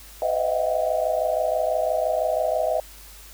sine tone cluster, 508 / 609 / 635 / 695 / 768 Hz, B4 / D#5 / D#5 / F5 / G5, +49 / -37 / +35 / -9 / -36 cents, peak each -28 / -30 / -23 / -27 / -31 dBFS, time 0.22-2.8 s, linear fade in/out 2 ms, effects added 50 Hz sine -46 dBFS peak until 3.33 s + white hiss -46 dBFS RMS until 3.33 s

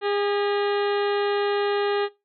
harmonic tone with a mistuned harmonic, 407.5 Hz, G#4, 33 cents flat, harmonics 1 / 2 / 3 / 4 / 5 / 6 / 7 / 8 / 9 / 10, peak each -23 / -29 / -33 / -35 / -37 / -39 / -40 / -41 / -42 / -43 dBFS, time 0.01-2.09 s, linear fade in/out 50 ms, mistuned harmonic 5, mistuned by -81 cents, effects noise-tail reverb RT60 0.2 s tail -17 dB re dry

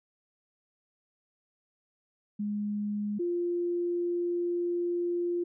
sine tone pair in turn, 207.3 / 348.6 Hz, G#3 / F4, -3 / -3 cents, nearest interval major sixth, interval 900 cents, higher second, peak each -29 / -27 dBFS, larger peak second, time 2.39-3.19 / 3.19-5.44 s, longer second, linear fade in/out 10 ms, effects none

